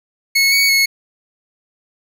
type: tone with pitch steps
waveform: 25% pulse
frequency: 2192 / 2233 / 2188 Hz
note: C#7 / C#7 / C#7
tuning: -20 / +12 / -23 cents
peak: -7 dBFS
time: 0.35-0.86 s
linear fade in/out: 10 ms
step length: 170 ms
effects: none